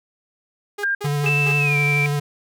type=tone bursts; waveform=sawtooth; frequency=410 Hz; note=G#4; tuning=22 cents flat; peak=-23 dBFS; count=4; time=0.78-1.524 s; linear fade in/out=10 ms; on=66 ms; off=160 ms
type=tone; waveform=sine; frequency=1601 Hz; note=G6; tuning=36 cents sharp; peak=-18 dBFS; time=0.83-0.95 s; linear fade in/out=5 ms
type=tone with vibrato; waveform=square; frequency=145.2 Hz; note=D3; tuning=19 cents flat; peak=-20 dBFS; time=1.04-2.2 s; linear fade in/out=10 ms; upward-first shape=sine; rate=12 Hz; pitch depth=16 cents each way
type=tone with pitch glide; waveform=sine; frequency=2644 to 2342 Hz; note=E7 to D7; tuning=+5 to -5 cents; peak=-18 dBFS; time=1.26-2.06 s; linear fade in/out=0 ms; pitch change=-210 cents; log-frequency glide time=1.59-1.77 s
effects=none